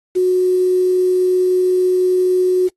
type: tone with quantisation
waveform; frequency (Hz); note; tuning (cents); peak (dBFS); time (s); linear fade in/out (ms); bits
sine; 366.7; F#4; -15; -11; 0.15-2.69; 20; 6
effects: noise-tail reverb RT60 0.1 s tail -23 dB re dry + AAC 32 kbps